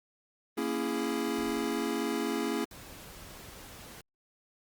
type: chord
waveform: square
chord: A# half-diminished seventh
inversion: none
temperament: equal with one note detuned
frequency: 233.1 / 277.2 / 333.1 / 415.3 Hz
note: A#3 / C#4 / E4 / G#4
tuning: 0 / 0 / +18 / 0 cents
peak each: -36 dBFS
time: 0.57-2.65 s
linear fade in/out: 10 ms
type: noise with exponential decay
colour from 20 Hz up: brown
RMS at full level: -46 dBFS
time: 1.38-2.17 s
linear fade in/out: 2 ms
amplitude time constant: 170 ms
type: noise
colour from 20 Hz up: pink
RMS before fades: -48 dBFS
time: 2.71-4.01 s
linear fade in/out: 2 ms
effects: Opus 32 kbps